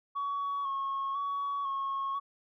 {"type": "tone with vibrato", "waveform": "sine", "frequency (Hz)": 1108.7, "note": "C#6", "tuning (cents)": 0, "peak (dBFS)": -29, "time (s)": [0.15, 2.2], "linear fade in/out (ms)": 20, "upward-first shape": "square", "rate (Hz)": 1, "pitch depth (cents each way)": 26, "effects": ["tanh soft clip ceiling -28 dBFS"]}